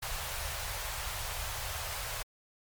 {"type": "band-stop noise", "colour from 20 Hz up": "pink", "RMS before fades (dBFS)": -37, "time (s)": [0.02, 2.23], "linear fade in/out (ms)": 10, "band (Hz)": [110, 580], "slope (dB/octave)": 24, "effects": ["MP3 96 kbps"]}